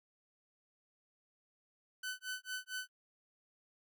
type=tone with tremolo; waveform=sawtooth; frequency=1508 Hz; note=F#6; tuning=32 cents sharp; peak=-34 dBFS; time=2.03-2.89 s; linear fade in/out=5 ms; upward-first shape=sine; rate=4.4 Hz; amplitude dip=100%; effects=none